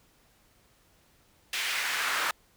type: noise with high-pass filter sweep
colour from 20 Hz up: brown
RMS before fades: -30 dBFS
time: 1.53-2.31 s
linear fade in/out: 2 ms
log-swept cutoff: 2500 to 1300 Hz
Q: 1.6
effects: pink hiss -64 dBFS RMS until 2.56 s